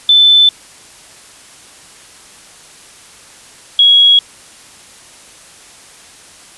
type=tone pair in turn; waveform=sine; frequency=3520 / 3322 Hz; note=A7 / G#7; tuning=0 / 0 cents; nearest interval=minor second; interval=100 cents; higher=first; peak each=-4 dBFS; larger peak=neither; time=0.09-0.49 / 3.79-4.19 s; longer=neither; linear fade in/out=2 ms; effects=white hiss -39 dBFS RMS until 6.57 s + resampled to 24000 Hz